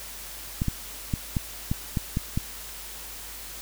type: clicks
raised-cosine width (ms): 5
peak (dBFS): -12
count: 8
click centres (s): 0.619 / 0.683 / 1.138 / 1.368 / 1.715 / 1.972 / 2.171 / 2.375
effects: added 50 Hz sine -47 dBFS peak until 3.61 s + white hiss -40 dBFS RMS until 3.61 s